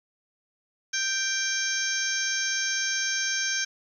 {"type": "harmonic tone with a mistuned harmonic", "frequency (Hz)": 784, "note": "G5", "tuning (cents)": 0, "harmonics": [2, 3, 4, 5, 6, 7, 8], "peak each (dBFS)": [-29, -35, -37, -39, -40, -32, -30], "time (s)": [0.93, 3.65], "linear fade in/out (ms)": 10, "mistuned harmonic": 4, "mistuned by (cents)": 31, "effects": ["10-bit"]}